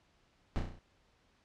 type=noise with echo; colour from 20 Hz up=brown; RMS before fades=-31 dBFS; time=0.56-0.59 s; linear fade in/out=0 ms; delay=33 ms; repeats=6; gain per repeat=-4 dB; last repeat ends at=0.788 s; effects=pink hiss -70 dBFS RMS until 1.44 s + low-pass 5000 Hz 12 dB/octave